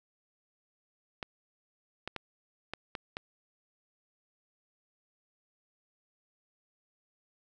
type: clicks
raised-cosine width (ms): 0.3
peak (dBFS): -20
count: 6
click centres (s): 1.228 / 2.076 / 2.163 / 2.736 / 2.952 / 3.169
effects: none